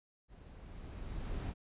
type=noise with level ramp; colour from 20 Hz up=brown; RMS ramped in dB=-55 to -37 dBFS; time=0.28-1.54 s; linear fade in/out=50 ms; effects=resampled to 8000 Hz